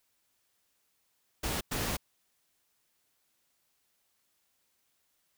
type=noise bursts at uneven times; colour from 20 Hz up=pink; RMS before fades=-33 dBFS; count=2; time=1.43-1.61 / 1.71-1.97 s; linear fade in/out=10 ms; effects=white hiss -75 dBFS RMS until 5.37 s